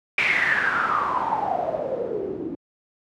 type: noise with low-pass filter sweep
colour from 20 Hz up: white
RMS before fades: -24 dBFS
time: 0.18-2.55 s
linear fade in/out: 2 ms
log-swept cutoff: 2400 to 310 Hz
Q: 9.5
effects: high-pass 100 Hz 12 dB/octave